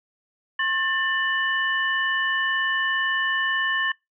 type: tone cluster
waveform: sine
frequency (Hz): 1074 / 1781 / 2966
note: C6 / A6 / F#7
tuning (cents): +45 / +21 / +4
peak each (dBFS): -29 / -22 / -30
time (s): 0.59-3.92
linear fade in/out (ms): 5
effects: noise-tail reverb RT60 0.2 s tail -26 dB re dry